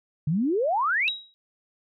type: exponential sweep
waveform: sine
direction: up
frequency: 140 to 2790 Hz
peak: -21 dBFS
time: 0.27-1.09 s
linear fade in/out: 5 ms
type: tone with exponential decay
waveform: sine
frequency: 3832 Hz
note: A#7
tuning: 47 cents sharp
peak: -22 dBFS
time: 1.08-1.34 s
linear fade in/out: 0 ms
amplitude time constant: 55 ms
effects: none